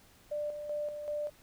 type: tone with tremolo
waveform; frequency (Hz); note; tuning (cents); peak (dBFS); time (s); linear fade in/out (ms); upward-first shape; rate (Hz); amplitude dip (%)
sine; 593; D5; +17; -32; 0.31-1.3; 10; square; 2.6; 50
effects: pink hiss -61 dBFS RMS until 1.42 s